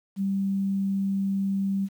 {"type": "tone", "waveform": "sine", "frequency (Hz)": 195.6, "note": "G3", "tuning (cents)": -4, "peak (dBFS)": -23, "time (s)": [0.16, 1.89], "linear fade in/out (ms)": 50, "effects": ["9-bit"]}